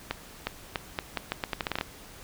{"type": "accelerating click train", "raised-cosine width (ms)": 0.3, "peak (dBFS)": -12, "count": 14, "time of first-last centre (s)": [0.11, 1.811], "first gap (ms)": 360, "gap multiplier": 0.8, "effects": ["pink hiss -48 dBFS RMS until 2.23 s"]}